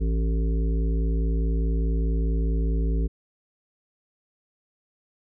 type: harmonic tone with a mistuned harmonic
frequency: 55 Hz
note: A1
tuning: in tune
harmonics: 1 / 3 / 5 / 7 / 8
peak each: -21 / -31 / -35 / -38 / -39 dBFS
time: 0-3.08 s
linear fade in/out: 20 ms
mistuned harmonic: 8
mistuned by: +38 cents
effects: none